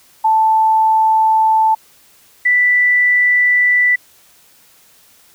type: tone pair in turn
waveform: sine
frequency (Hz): 880 / 1975.5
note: A5 / B6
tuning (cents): 0 / 0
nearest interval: octave + major second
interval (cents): 1400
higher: second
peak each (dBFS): -9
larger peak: neither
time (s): 0.24-1.75 / 2.45-3.96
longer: neither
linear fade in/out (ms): 10
effects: white hiss -49 dBFS RMS until 5.34 s